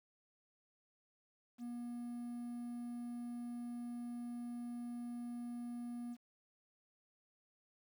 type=tone with quantisation; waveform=triangle; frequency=240 Hz; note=B3; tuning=49 cents flat; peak=-40 dBFS; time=1.58-6.17 s; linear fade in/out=50 ms; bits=11; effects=none